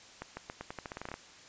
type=accelerating click train; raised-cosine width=0.5 ms; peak=-24 dBFS; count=14; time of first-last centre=0.22-1.141 s; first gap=150 ms; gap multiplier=0.86; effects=white hiss -54 dBFS RMS until 1.48 s + resampled to 16000 Hz